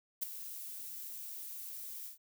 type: noise with ADSR envelope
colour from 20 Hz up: violet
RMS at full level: -32 dBFS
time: 0.21-2.18 s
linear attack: 21 ms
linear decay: 7 ms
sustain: -13 dB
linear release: 120 ms
effects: none